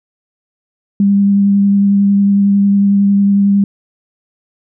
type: tone with vibrato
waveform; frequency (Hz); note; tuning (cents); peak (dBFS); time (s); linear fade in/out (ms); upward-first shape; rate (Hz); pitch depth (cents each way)
sine; 199.8; G3; +33; -7; 1-3.64; 2; triangle; 11; 14
effects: none